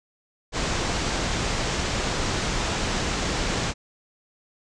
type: low-pass noise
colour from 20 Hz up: pink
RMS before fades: -26 dBFS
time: 0.52-3.74 s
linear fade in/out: 50 ms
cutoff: 7700 Hz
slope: 48 dB/octave
effects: none